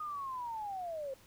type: linear sweep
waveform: sine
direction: down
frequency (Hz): 1244.5 to 520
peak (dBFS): -37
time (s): 0-1.14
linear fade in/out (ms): 5
effects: added 104 Hz sine -70 dBFS peak until 1.26 s + pink hiss -62 dBFS RMS until 1.26 s

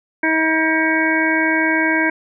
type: harmonic tone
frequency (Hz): 319.1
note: D#4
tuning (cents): +44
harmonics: 1 / 2 / 3 / 5 / 6 / 7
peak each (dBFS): -19 / -25 / -24 / -19 / -24 / -21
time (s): 0.23-2.1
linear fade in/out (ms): 5
effects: none

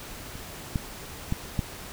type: clicks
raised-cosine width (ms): 5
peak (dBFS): -26 / -13 / -13 / -12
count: 4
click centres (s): 0.355 / 0.758 / 1.324 / 1.592
effects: pink hiss -41 dBFS RMS until 1.92 s

